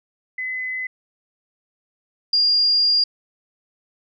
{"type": "tone pair in turn", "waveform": "sine", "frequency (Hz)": [2024, 4814], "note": ["B6", "D8"], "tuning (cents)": [42, 42], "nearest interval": "octave + minor third", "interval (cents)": 1500, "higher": "second", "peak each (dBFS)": [-24, -14], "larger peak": "second", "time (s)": [[0.38, 0.87], [2.33, 3.04]], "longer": "second", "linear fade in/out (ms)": 5, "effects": []}